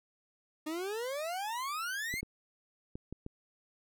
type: exponential sweep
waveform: 40% pulse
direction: up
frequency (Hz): 300.2 to 2217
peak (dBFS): -34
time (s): 0.66-2.21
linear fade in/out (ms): 10
type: clicks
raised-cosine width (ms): 3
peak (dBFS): -28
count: 5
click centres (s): 2.14 / 2.23 / 2.955 / 3.126 / 3.264
effects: none